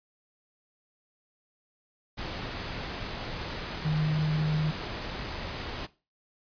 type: tone in noise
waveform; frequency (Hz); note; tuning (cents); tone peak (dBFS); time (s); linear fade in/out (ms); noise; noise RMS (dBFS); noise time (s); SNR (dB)
sine; 154.1; D#3; -16; -24; 3.84-4.72; 20; pink; -36; 2.17-5.87; +9
effects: noise-tail reverb RT60 0.3 s tail -18 dB re dry + resampled to 11025 Hz